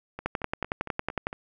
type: two click trains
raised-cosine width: 0.5 ms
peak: -12 / -21 dBFS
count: 12 / 6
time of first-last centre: 0.26-1.269 / 0.19-1.329 s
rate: 10.9 / 4.39 Hz
effects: none